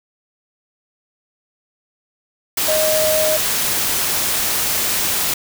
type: tone in noise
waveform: sine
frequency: 622.3 Hz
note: D#5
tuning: in tune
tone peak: -16 dBFS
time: 2.68-3.37 s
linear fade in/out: 5 ms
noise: white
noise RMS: -19 dBFS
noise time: 2.57-5.34 s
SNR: 0 dB
effects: none